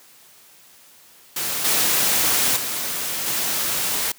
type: noise with level steps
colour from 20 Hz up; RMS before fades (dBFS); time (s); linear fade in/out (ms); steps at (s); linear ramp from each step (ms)
white; -25 / -19 / -26 / -23; 1.36-4.12; 5; 1.64 / 2.56 / 3.26; 10
effects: white hiss -50 dBFS RMS until 4.18 s + high-pass 100 Hz 12 dB/octave